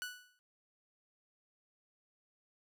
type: tone with exponential decay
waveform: sawtooth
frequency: 1480 Hz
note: F#6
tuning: in tune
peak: -33 dBFS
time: 0.02-0.39 s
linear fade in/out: 0 ms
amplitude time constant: 80 ms
effects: none